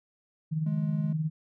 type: tone with tremolo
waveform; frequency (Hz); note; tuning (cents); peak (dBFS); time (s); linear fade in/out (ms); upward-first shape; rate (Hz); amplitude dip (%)
sine; 156.8; D#3; +14; -24; 0.51-1.3; 20; sine; 19; 55
type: tone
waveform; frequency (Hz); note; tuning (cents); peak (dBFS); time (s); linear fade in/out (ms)
triangle; 210; G#3; +19; -30; 0.66-1.13; 5
effects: none